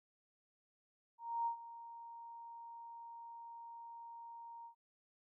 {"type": "tone with ADSR envelope", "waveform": "sine", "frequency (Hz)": 931, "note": "A#5", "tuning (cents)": -2, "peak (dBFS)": -33, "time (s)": [1.18, 4.75], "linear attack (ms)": 280, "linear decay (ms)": 100, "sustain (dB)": -16, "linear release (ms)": 96, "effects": []}